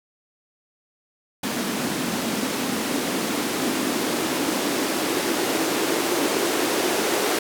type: noise with band-pass filter sweep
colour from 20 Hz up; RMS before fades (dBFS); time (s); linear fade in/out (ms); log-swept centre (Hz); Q
blue; -24; 1.43-7.39; 5; 220 to 370; 3
effects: none